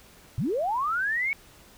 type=linear sweep; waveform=sine; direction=up; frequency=95.5 to 2255 Hz; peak=-24 dBFS; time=0.38-1.33 s; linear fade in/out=0 ms; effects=pink hiss -53 dBFS RMS until 1.77 s